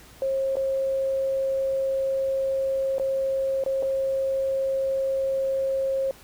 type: tone with dropouts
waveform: sine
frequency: 537 Hz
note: C5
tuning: 45 cents sharp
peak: -22 dBFS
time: 0.22-6.11 s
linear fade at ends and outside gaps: 1 ms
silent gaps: 0.556-0.568 / 2.983-2.997 / 3.638-3.662 / 3.825-3.83 s
effects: added 60 Hz sine -55 dBFS peak until 6.23 s + pink hiss -50 dBFS RMS until 6.23 s